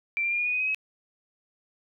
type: tone with pitch steps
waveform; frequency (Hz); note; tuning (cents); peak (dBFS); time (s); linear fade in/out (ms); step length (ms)
sine; 2349 / 2378 / 2407 / 2436 / 2466 / 2496 / 2526 / 2557; D7 / D7 / D7 / D#7 / D#7 / D#7 / D#7 / D#7; 0 / +21 / +42 / -37 / -16 / +5 / +26 / +47; -24; 0.17-0.746; 0; 72
effects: none